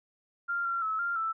sine tone with pitch steps, 1393 / 1372 / 1298 / 1392 / 1323 Hz, F6 / F6 / E6 / F6 / E6, -5 / -31 / -27 / -6 / +6 cents, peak -28 dBFS, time 0.48-1.33 s, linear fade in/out 20 ms, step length 170 ms, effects none

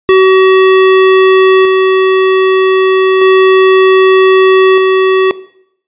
square tone with tremolo, 378.5 Hz, F#4, 39 cents sharp, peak -3 dBFS, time 0.09-5.31 s, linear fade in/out 0 ms, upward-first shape square, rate 0.32 Hz, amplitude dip 25%, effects noise-tail reverb RT60 0.7 s tail -18 dB re dry + resampled to 8000 Hz

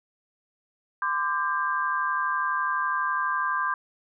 sine tone cluster, 1026 / 1178 / 1591 Hz, C6 / D6 / G6, -34 / +5 / +25 cents, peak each -28 dBFS, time 1.02-3.74 s, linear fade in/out 2 ms, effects none

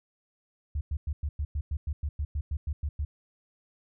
sine tone bursts, 73.42 Hz, D2, in tune, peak -27 dBFS, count 15, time 0.75-3.05 s, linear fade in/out 5 ms, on 60 ms, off 100 ms, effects none

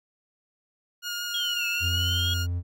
15% pulse tone with vibrato, 1426 Hz, F6, 36 cents sharp, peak -23 dBFS, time 1.02-2.47 s, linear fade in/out 50 ms, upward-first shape sine, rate 5.6 Hz, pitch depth 10 cents each way
sine exponential two-way sweep, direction down then up, 3322 to 2617 to 3322 Hz, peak -26 dBFS, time 1.34-2.34 s, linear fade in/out 5 ms, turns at 1.67 s
triangle tone, 87.6 Hz, F2, 6 cents sharp, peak -23 dBFS, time 1.8-2.63 s, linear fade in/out 50 ms
effects MP3 64 kbps

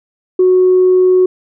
sine tone, 368.3 Hz, F#4, 8 cents flat, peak -5 dBFS, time 0.39-1.26 s, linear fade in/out 5 ms, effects tanh soft clip ceiling -2 dBFS

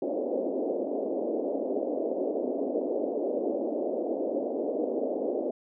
white band-pass noise, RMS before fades -30 dBFS, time 0.02-5.51 s, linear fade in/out 5 ms, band 250 to 620 Hz, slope 48 dB/octave, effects none

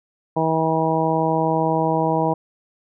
harmonic tone, 160.7 Hz, E3, 44 cents flat, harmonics 1 / 2 / 3 / 4 / 5 / 6, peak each -24 / -24 / -24 / -24 / -24 / -24 dBFS, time 0.36-2.34 s, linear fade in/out 10 ms, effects none

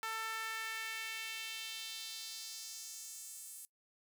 sawtooth tone with high-pass filter sweep, 445.2 Hz, A4, 20 cents sharp, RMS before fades -44 dBFS, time 0.03-3.65 s, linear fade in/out 0 ms, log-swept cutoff 1200 to 9500 Hz, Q 1.9, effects noise-tail reverb RT60 0.1 s tail -20 dB re dry

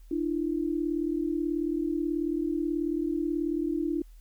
sine tone pair together, 299.4 / 337.8 Hz, D4 / E4, +33 / +42 cents, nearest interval major second, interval 209 cents, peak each -29 / -29 dBFS, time 0.11-4.02 s, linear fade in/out 5 ms, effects added 40 Hz sine -47 dBFS peak until 4.2 s + white hiss -67 dBFS RMS until 4.2 s

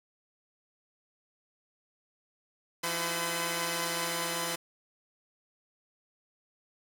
5% pulse tone cluster, 169.7 / 321.9 / 367.4 / 509 / 1013 Hz, F3 / E4 / F#4 / C5 / B5, -49 / -41 / -12 / -48 / +44 cents, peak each -24 / -29 / -32 / -27 / -23 dBFS, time 2.83-4.56 s, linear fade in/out 10 ms, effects none

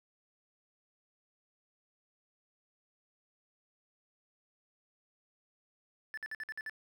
triangle tone bursts, 1751 Hz, A6, 9 cents flat, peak -36 dBFS, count 7, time 6.14-6.696 s, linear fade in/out 0 ms, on 34 ms, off 53 ms, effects none

